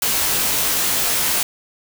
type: noise with comb filter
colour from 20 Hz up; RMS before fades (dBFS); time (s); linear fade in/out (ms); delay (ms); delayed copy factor
white; -19; 0.02-1.43; 2; 19; -0.8
effects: none